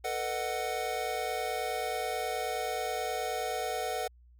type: chord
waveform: square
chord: B dominant seventh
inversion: third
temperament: just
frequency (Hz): 444.5 / 493.9 / 617.4 / 740.8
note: A4 / B4 / D#5 / F#5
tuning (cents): +18 / 0 / -14 / +2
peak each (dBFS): -39 / -39 / -40 / -35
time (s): 0.04-4.08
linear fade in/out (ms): 10
effects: added 60 Hz sine -55 dBFS peak until 4.39 s